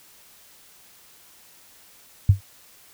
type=tone with exponential decay; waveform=sine; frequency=97.8 Hz; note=G2; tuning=4 cents flat; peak=-7 dBFS; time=2.29-2.41 s; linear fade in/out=5 ms; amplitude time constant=24 ms; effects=white hiss -52 dBFS RMS until 2.93 s